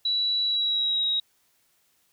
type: tone with pitch glide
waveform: sine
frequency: 3930 to 3809 Hz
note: B7 to A#7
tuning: -9 to +37 cents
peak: -22 dBFS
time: 0.05-1.2 s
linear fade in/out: 5 ms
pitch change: -54 cents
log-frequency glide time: 0.42-1.09 s
effects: white hiss -67 dBFS RMS until 2.12 s